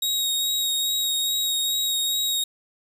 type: tone with vibrato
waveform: sawtooth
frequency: 3776 Hz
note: A#7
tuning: 22 cents sharp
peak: -19 dBFS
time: 0.02-2.44 s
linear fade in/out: 5 ms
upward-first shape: sine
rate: 2.4 Hz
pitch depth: 15 cents each way
effects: 8-bit